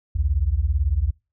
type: beating tone pair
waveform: sine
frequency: 61.74 / 79.74 Hz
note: B1 / D#2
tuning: 0 / +43 cents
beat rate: 18 Hz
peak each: -21 dBFS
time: 0.15-1.11 s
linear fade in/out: 10 ms
effects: noise-tail reverb RT60 0.3 s tail -26 dB re dry